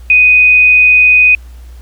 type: tone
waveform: sine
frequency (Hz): 2493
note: D#7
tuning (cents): +3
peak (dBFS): -3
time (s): 0.1-1.35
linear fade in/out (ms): 2
effects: added 60 Hz sine -29 dBFS peak until 1.81 s + pink hiss -47 dBFS RMS until 1.81 s